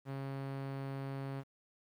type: tone with low-pass filter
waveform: sawtooth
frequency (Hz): 136.4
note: C#3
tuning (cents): -28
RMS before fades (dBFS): -41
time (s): 0.05-1.44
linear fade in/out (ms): 50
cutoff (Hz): 2200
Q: 0.6
effects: 11-bit